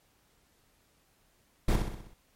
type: noise with echo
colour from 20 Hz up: brown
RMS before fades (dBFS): -23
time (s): 1.68-1.76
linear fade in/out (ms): 5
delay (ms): 63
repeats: 6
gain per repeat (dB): -5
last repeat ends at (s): 2.138
effects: pink hiss -68 dBFS RMS until 2.35 s + MP3 64 kbps